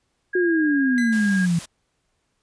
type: tone with vibrato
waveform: sine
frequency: 1630 Hz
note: G#6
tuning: 33 cents flat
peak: -24 dBFS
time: 0.33-1.46 s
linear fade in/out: 10 ms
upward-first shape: square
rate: 19 Hz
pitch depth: 10 cents each way
type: exponential sweep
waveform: sine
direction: down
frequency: 370 to 165.4 Hz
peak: -17 dBFS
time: 0.35-1.59 s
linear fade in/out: 5 ms
type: tone with exponential decay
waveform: sawtooth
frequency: 2012 Hz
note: B6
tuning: 32 cents sharp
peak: -26 dBFS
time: 0.98-1.54 s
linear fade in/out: 0 ms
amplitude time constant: 120 ms
type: noise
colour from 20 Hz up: white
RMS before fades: -36 dBFS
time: 1.12-1.66 s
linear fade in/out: 10 ms
effects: pink hiss -71 dBFS RMS until 2.42 s + resampled to 22050 Hz